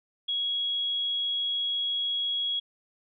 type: tone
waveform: sine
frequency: 3322 Hz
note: G#7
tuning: in tune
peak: -26 dBFS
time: 0.28-2.6 s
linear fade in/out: 10 ms
effects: none